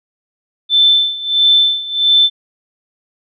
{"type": "tone with tremolo", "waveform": "sine", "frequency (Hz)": 3534, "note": "A7", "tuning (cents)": 7, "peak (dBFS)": -6, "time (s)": [0.69, 2.3], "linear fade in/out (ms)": 50, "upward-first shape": "sine", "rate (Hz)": 1.5, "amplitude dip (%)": 85, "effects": []}